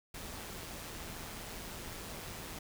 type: noise with amplitude modulation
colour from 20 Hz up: pink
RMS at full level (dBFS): -43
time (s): 0.14-2.59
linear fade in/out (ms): 5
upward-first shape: sine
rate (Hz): 167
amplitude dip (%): 40
effects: none